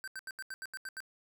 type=tone bursts; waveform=square; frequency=1554 Hz; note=G6; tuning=16 cents flat; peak=-40 dBFS; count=9; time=0.04-1.004 s; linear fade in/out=0 ms; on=36 ms; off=80 ms; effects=none